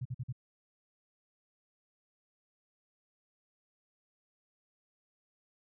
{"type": "tone bursts", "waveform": "sine", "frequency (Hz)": 125.4, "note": "B2", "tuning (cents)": 27, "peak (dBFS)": -34, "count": 4, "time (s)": [0.01, 0.327], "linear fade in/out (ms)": 10, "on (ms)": 44, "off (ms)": 47, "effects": []}